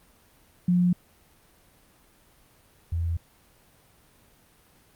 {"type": "tone pair in turn", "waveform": "sine", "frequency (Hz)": [177.8, 83.91], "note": ["F3", "E2"], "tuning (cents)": [31, 31], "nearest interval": "octave + minor second", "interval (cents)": 1300, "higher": "first", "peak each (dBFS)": [-18, -24], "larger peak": "first", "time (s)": [[0.68, 0.93], [2.92, 3.17]], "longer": "neither", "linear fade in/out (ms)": 5, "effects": ["pink hiss -59 dBFS RMS until 4.95 s", "Opus 32 kbps"]}